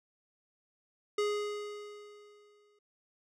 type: tone with exponential decay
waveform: square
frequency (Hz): 415.3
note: G#4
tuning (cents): 0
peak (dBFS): -28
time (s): 1.18-2.79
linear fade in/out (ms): 5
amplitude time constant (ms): 350
effects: low-pass 7000 Hz 12 dB/octave